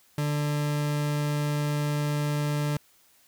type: tone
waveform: 40% pulse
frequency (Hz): 147.5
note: D3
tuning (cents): +8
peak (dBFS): -24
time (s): 0.18-2.77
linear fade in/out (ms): 2
effects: white hiss -61 dBFS RMS until 3.27 s